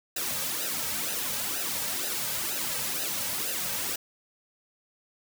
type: noise with flanger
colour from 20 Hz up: white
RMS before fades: -31 dBFS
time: 0.16-3.96 s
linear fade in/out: 5 ms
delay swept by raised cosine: 0.89 to 2.89 ms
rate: 2.1 Hz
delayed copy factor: -0.75
effects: none